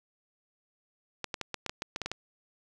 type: clicks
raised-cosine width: 0.2 ms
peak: -16 dBFS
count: 11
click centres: 1.243 / 1.342 / 1.413 / 1.543 / 1.663 / 1.695 / 1.821 / 1.961 / 2.017 / 2.06 / 2.116 s
effects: none